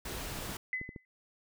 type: noise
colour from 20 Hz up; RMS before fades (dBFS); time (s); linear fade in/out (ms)
pink; -40; 0.05-0.57; 5
type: clicks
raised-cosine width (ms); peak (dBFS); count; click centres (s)
3; -30; 5; 0.388 / 0.495 / 0.814 / 0.891 / 0.962
type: tone with exponential decay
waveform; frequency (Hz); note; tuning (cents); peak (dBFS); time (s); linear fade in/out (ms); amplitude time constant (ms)
sine; 2023; B6; +41; -29; 0.73-1.05; 1; 68
effects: none